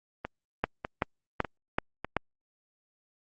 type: two click trains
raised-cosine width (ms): 0.5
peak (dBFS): -18 / -10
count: 4 / 5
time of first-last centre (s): 0.25-2.046 / 0.64-2.167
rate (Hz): 1.67 / 2.62
effects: Opus 32 kbps